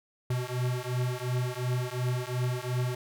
square beating tone pair, 123.47 / 126.27 Hz, B2 / B2, 0 / +39 cents, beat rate 2.8 Hz, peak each -32 / -32 dBFS, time 0.3-2.95 s, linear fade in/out 5 ms, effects none

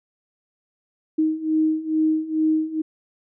sine beating tone pair, 312.4 / 314.7 Hz, D#4 / D#4, +7 / +20 cents, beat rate 2.3 Hz, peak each -23 / -20 dBFS, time 1.18-2.82 s, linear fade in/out 10 ms, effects none

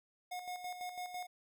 square tone with tremolo, 723 Hz, F#5, 40 cents flat, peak -40 dBFS, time 0.31-1.27 s, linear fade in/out 10 ms, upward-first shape square, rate 6 Hz, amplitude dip 55%, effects none

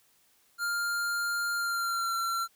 square tone with pitch glide, 1400 to 1361.7 Hz, F6 to F6, +4 to -44 cents, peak -29 dBFS, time 0.58-2.48 s, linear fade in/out 50 ms, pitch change -48 cents, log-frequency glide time 1.55-2.15 s, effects white hiss -66 dBFS RMS until 2.55 s

